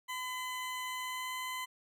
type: tone with pitch glide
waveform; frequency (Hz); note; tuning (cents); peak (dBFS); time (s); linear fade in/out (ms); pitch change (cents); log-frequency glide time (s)
20% pulse; 1013 to 1018.9; B5 to C6; +44 to -46; -32; 0.08-1.66; 20; +10; 0.96-1.34
effects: none